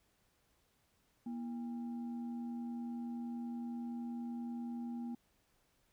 sine tone with frequency modulation, 238.2 Hz, A#3, 38 cents sharp, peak -39 dBFS, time 1.26-5.15 s, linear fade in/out 5 ms, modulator 567 Hz, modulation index 0.31, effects pink hiss -75 dBFS RMS until 5.92 s

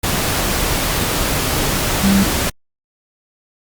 sine tone in noise, 196 Hz, G3, in tune, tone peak -11 dBFS, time 2.03-2.24 s, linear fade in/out 10 ms, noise pink, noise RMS -18 dBFS, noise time 0.03-2.5 s, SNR +4 dB, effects Opus 48 kbps

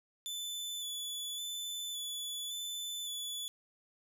sawtooth tone with vibrato, 3476 Hz, A7, 22 cents flat, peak -35 dBFS, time 0.26-3.48 s, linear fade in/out 0 ms, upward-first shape square, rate 0.89 Hz, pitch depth 18 cents each way, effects none

